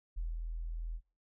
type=tone with ADSR envelope; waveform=sine; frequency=41.2 Hz; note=E1; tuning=in tune; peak=-33 dBFS; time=0.16-1.01 s; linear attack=21 ms; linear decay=200 ms; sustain=-3 dB; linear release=61 ms; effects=noise-tail reverb RT60 0.3 s tail -23 dB re dry